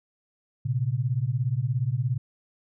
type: beating tone pair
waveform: sine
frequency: 116.54 / 133.54 Hz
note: A#2 / C3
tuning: 0 / +36 cents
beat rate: 17 Hz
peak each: -26 dBFS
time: 0.65-2.18 s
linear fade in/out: 10 ms
effects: none